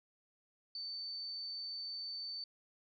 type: tone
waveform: sine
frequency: 4543 Hz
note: C#8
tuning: 42 cents sharp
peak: -40 dBFS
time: 0.75-2.44 s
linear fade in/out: 2 ms
effects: MP3 96 kbps